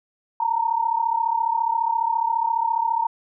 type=tone pair together; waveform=sine; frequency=903.4 / 938 Hz; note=A5 / A#5; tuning=+45 / +11 cents; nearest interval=minor second; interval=66 cents; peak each=-22 dBFS; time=0.4-3.07 s; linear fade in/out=5 ms; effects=none